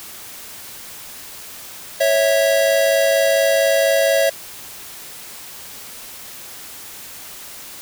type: tone pair together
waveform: square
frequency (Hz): 551 / 655.3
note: C#5 / E5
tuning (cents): -11 / -10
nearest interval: minor third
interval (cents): 301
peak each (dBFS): -17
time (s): 2-4.3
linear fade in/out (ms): 10
effects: white hiss -36 dBFS RMS until 7.81 s